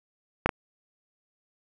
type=clicks; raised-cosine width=0.5 ms; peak=-6 / -10 dBFS; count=2; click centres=0.46 / 0.492 s; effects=none